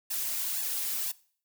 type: noise with flanger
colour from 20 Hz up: blue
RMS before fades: -32 dBFS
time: 0.1-1.12 s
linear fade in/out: 10 ms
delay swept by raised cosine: 1.1 to 4.3 ms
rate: 2 Hz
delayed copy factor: +1
effects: noise-tail reverb RT60 0.5 s tail -21 dB re dry